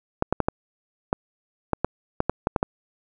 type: clicks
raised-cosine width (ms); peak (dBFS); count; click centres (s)
1; -6; 12; 0.224 / 0.326 / 0.403 / 0.485 / 1.129 / 1.733 / 1.846 / 2.204 / 2.296 / 2.471 / 2.562 / 2.629
effects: none